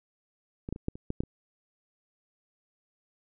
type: clicks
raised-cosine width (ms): 3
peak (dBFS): -23 / -19 / -28 / -16 / -29 / -18 / -14 / -29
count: 8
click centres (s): 0.689 / 0.726 / 0.761 / 0.884 / 0.955 / 1.104 / 1.205 / 1.236
effects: none